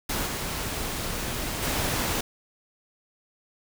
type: noise with level steps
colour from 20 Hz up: pink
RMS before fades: -28 / -31 / -27 dBFS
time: 0.09-2.21 s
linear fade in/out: 5 ms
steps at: 0.26 / 1.62 s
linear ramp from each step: 10 ms
effects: none